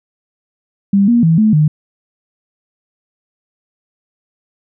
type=tone with pitch steps; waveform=sine; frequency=198.6 / 237.3 / 163.1 / 216.2 / 152.2 Hz; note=G3 / A#3 / E3 / A3 / D#3; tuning=+23 / +31 / -18 / -30 / -38 cents; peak=-7 dBFS; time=0.93-1.68 s; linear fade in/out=5 ms; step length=150 ms; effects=none